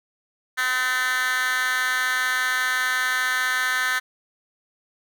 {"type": "tone with high-pass filter", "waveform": "10% pulse", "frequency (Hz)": 254.9, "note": "C4", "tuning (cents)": -45, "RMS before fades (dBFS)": -23, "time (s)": [0.57, 4], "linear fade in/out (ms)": 20, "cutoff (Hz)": 1700, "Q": 3.6, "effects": []}